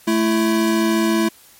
square tone pair together, 219 / 333.4 Hz, A3 / E4, -8 / +20 cents, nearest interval perfect fifth, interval 728 cents, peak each -19 / -18 dBFS, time 0.07-1.29 s, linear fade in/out 10 ms, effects white hiss -48 dBFS RMS until 1.59 s + MP3 64 kbps

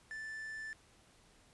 triangle tone with quantisation, 1760 Hz, A6, in tune, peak -40 dBFS, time 0.11-0.73 s, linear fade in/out 0 ms, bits 10, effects pink hiss -65 dBFS RMS until 1.53 s + resampled to 24000 Hz

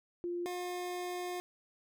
sine / 25% pulse tone pair in turn, 349.2 / 357.6 Hz, F4 / F4, 0 / +41 cents, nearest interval unison, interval 41 cents, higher second, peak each -34 / -33 dBFS, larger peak second, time 0.24-0.46 / 0.46-1.4 s, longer second, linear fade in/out 0 ms, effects none

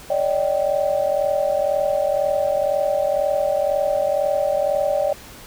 sine tone cluster, 569 / 611 / 776 Hz, C#5 / D#5 / G5, +45 / -32 / -18 cents, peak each -20 / -21 / -26 dBFS, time 0.1-5.13 s, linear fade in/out 5 ms, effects pink hiss -41 dBFS RMS until 5.46 s

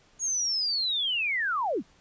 sine linear sweep, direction down, 6700 to 145.1 Hz, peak -25 dBFS, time 0.19-1.83 s, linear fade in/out 50 ms, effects pink hiss -61 dBFS RMS until 2 s + resampled to 16000 Hz

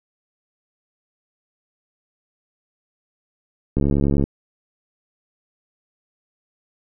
click train, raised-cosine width 3 ms, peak -7 dBFS, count 34, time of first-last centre 3.77-4.239 s, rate 70.3 Hz, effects none

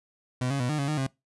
30% pulse tone with pitch steps, 126.2 / 139 / 123.8 / 151.7 / 139.8 / 152.5 / 133.8 Hz, B2 / C#3 / B2 / D#3 / C#3 / D#3 / C3, +38 / +5 / +5 / -44 / +15 / -34 / +39 cents, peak -23 dBFS, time 0.41-1.068 s, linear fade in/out 5 ms, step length 94 ms, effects noise-tail reverb RT60 0.2 s tail -22 dB re dry + resampled to 24000 Hz

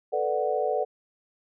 sine chord, B minor seventh, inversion third, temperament equal, 440 / 493.9 / 587.3 / 740 Hz, A4 / B4 / D5 / F#5, 0 / 0 / 0 / 0 cents, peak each -29 dBFS, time 0.12-0.85 s, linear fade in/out 20 ms, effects none

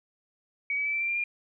sine tone with pitch steps, 2262 / 2286 / 2310 / 2334 / 2358 / 2383 / 2408 Hz, C#7 / D7 / D7 / D7 / D7 / D7 / D7, +34 / -47 / -29 / -11 / +6 / +25 / +43 cents, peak -26 dBFS, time 0.7-1.239 s, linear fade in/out 2 ms, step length 77 ms, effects none

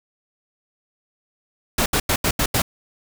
pink noise bursts at uneven times, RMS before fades -19 dBFS, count 6, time 1.78-1.86 / 1.93-2 / 2.09-2.16 / 2.24-2.31 / 2.39-2.46 / 2.54-2.62 s, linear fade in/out 5 ms, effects none

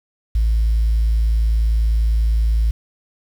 sine tone, 55.2 Hz, A1, 6 cents sharp, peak -12 dBFS, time 0.35-2.71 s, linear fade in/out 5 ms, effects tanh soft clip ceiling -10 dBFS + 7-bit

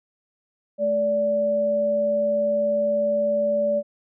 sine tone pair together, 216.9 / 580.1 Hz, A3 / D5, -25 / -21 cents, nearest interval octave + perfect fourth, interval 1704 cents, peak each -30 / -19 dBFS, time 0.78-3.83 s, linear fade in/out 50 ms, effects none

